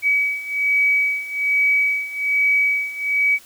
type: beating tone pair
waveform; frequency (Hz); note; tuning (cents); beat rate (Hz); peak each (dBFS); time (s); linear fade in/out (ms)
sine; 2274 / 2275.2; C#7 / C#7; +44 / +45; 1.2; -21 / -18; 0.02-3.39; 50
effects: white hiss -47 dBFS RMS until 3.45 s